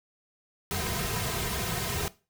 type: noise with comb filter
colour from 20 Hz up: pink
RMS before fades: -31 dBFS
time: 0.71-2.08 s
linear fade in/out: 0 ms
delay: 3.5 ms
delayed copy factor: -0.8
effects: noise-tail reverb RT60 0.3 s tail -18 dB re dry